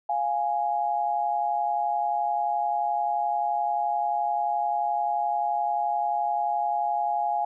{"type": "tone pair together", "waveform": "sine", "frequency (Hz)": [698.5, 830], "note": ["F5", "G#5"], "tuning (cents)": [0, -1], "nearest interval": "minor third", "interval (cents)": 299, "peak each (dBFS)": [-27, -25], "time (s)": [0.09, 7.45], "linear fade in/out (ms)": 5, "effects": []}